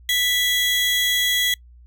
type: tone pair together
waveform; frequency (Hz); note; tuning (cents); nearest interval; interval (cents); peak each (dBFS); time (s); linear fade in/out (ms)
40% pulse; 1975.5 / 3322; B6 / G#7; 0 / 0; major sixth; 900; -21 / -19; 0.09-1.54; 2
effects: noise-tail reverb RT60 0.1 s tail -25 dB re dry + added 60 Hz sine -44 dBFS peak until 1.86 s